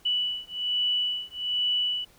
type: beating tone pair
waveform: sine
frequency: 2960 / 2961.2 Hz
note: F#7 / F#7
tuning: 0 / +1 cents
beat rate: 1.2 Hz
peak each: -28 dBFS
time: 0.05-2.05 s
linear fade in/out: 10 ms
effects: pink hiss -58 dBFS RMS until 2.18 s